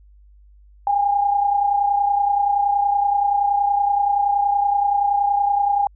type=tone pair together; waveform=sine; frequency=807.4 / 838 Hz; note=G#5 / G#5; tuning=-49 / +15 cents; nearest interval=minor second; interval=64 cents; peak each=-16 / -24 dBFS; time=0.87-5.87 s; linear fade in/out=2 ms; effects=added 50 Hz sine -46 dBFS peak until 5.95 s